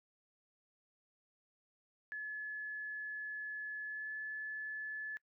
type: tone with pitch glide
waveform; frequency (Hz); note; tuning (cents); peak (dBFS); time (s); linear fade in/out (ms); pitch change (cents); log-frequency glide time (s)
sine; 1712 to 1725.9; A6 to A6; -48 to -34; -39; 2.12-5.17; 0; +14; 3.84-4.12
effects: noise-tail reverb RT60 0.1 s tail -24 dB re dry